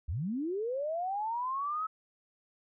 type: linear sweep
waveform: sine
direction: up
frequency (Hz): 61.1 to 1300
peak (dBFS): -31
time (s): 0.08-1.87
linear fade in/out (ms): 10
effects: none